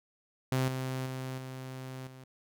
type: tone with level steps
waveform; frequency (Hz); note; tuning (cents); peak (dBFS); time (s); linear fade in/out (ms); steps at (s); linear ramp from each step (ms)
sawtooth; 130.3; C3; -7; -23 / -29 / -32 / -36 / -44; 0.52-2.24; 2; 0.68 / 1.06 / 1.38 / 2.07; 2
effects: none